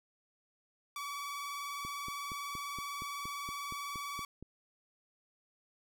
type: tone with vibrato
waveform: sawtooth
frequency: 1142 Hz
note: D6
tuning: 49 cents flat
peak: -35 dBFS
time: 0.96-4.25 s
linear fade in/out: 2 ms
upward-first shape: sine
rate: 20 Hz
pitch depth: 37 cents each way
type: click train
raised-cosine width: 3 ms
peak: -34 dBFS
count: 12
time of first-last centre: 1.85-4.426 s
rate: 4.27 Hz
effects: none